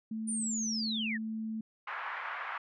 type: tone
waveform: sine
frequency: 220.5 Hz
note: A3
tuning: 4 cents sharp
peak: -34 dBFS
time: 0.11-1.61 s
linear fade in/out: 5 ms
type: linear sweep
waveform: sine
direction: down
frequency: 9410 to 1660 Hz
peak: -33 dBFS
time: 0.27-1.18 s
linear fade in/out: 20 ms
type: band-pass noise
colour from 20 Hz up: pink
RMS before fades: -39 dBFS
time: 1.87-2.58 s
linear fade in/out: 5 ms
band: 930 to 2000 Hz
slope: 24 dB/octave
effects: none